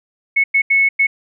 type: tone bursts at uneven times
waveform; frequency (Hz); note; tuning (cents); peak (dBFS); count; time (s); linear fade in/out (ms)
sine; 2200; C#7; -14; -10; 4; 0.36-0.44 / 0.54-0.62 / 0.7-0.89 / 0.99-1.07; 10
effects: none